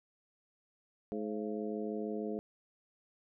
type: harmonic tone with a mistuned harmonic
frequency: 106.3 Hz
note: G#2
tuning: 41 cents sharp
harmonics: 2 / 3 / 4 / 5 / 6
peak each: -39 / -42 / -39 / -45 / -47 dBFS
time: 1.12-2.39 s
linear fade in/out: 0 ms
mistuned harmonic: 6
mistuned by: +110 cents
effects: none